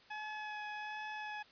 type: tone with vibrato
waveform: 20% pulse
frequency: 848 Hz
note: G#5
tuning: 36 cents sharp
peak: -36 dBFS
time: 0.1-1.43 s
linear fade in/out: 10 ms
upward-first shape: sine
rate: 1.3 Hz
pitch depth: 13 cents each way
effects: white hiss -62 dBFS RMS until 1.51 s + resampled to 11025 Hz